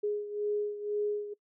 sine beating tone pair, 415.3 / 417.3 Hz, G#4 / G#4, 0 / +8 cents, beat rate 2 Hz, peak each -31 / -36 dBFS, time 0.03-1.34 s, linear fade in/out 10 ms, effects noise-tail reverb RT60 0.1 s tail -22 dB re dry

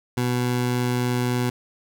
20% pulse tone, 123.47 Hz, B2, in tune, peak -16 dBFS, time 0.17-1.5 s, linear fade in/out 5 ms, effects none

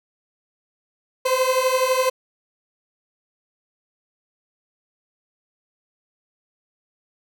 30% pulse beating tone pair, 510 / 522 Hz, C5 / C5, -44 / -4 cents, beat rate 12 Hz, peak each -18 dBFS, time 1.25-2.1 s, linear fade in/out 10 ms, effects none

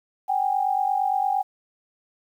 sine tone pair together, 764 / 812.7 Hz, G5 / G#5, -45 / -38 cents, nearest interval minor second, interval 107 cents, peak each -23 dBFS, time 0.28-1.43 s, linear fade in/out 20 ms, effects 9-bit

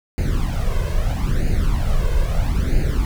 brown noise with flanger, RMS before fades -18 dBFS, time 0.18-3.05 s, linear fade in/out 0 ms, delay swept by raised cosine 0.44 to 1.94 ms, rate 0.77 Hz, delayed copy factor +0.8, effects none

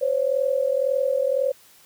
sine tone pair together, 517 / 558.9 Hz, C5 / C#5, -21 / +14 cents, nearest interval minor second, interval 135 cents, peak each -22 dBFS, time 0.01-1.52 s, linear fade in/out 10 ms, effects white hiss -53 dBFS RMS until 1.85 s + high-pass 60 Hz 12 dB/octave

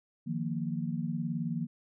sine chord, Eb suspended second, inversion none, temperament equal, 155.56 / 174.61 / 233.1 Hz, Eb3 / F3 / Bb3, 0 / 0 / 0 cents, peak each -35 / -35 / -35 dBFS, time 0.26-1.67 s, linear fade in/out 20 ms, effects none

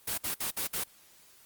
white noise bursts, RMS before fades -32 dBFS, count 5, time 0.07-0.84 s, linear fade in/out 10 ms, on 110 ms, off 55 ms, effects white hiss -59 dBFS RMS until 1.45 s + Opus 24 kbps

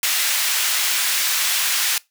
pink high-pass noise, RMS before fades -20 dBFS, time 0.03-1.98 s, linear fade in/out 2 ms, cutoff 2000 Hz, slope 12 dB/octave, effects noise-tail reverb RT60 0.2 s tail -22 dB re dry

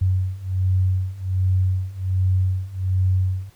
sine beating tone pair, 92.5 / 93.8 Hz, F#2 / F#2, 0 / +24 cents, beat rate 1.3 Hz, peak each -22 / -20 dBFS, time 0.01-3.5 s, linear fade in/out 10 ms, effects pink hiss -56 dBFS RMS until 3.55 s

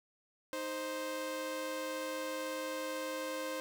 sawtooth tone pair together, 310.9 / 523.5 Hz, D#4 / C5, -1 / +1 cents, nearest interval major sixth, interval 902 cents, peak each -39 / -34 dBFS, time 0.53-3.6 s, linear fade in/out 0 ms, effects none

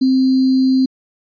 sine tone with sample-and-hold, 261.6 Hz, C4, in tune, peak -10 dBFS, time 0.01-0.86 s, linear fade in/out 10 ms, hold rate 4410 Hz, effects resampled to 11025 Hz

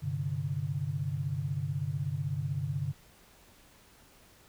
sine chord, G suspended fourth, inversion none, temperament equal, 98 / 130.81 / 146.83 Hz, G2 / C3 / D3, 0 / 0 / 0 cents, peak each -37 / -35 / -33 dBFS, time 0.02-2.93 s, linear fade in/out 20 ms, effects pink hiss -59 dBFS RMS until 4.48 s

